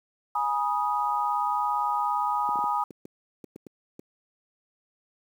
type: chord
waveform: sine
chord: G# minor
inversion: none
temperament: equal with one note detuned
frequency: 830.6 / 968 / 1244.5 Hz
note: G#5 / B5 / D#6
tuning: 0 / -35 / 0 cents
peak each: -28 dBFS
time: 0.35-2.84 s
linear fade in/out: 5 ms
type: clicks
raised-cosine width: 3 ms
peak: -23 dBFS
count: 10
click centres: 2.49 / 2.557 / 2.589 / 2.64 / 2.907 / 3.054 / 3.442 / 3.56 / 3.667 / 3.994 s
effects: high-pass 300 Hz 12 dB/octave + 9-bit